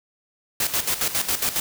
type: noise with tremolo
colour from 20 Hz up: white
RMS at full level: -22 dBFS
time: 0.6-1.6 s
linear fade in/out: 2 ms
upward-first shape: square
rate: 7.3 Hz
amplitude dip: 70%
effects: none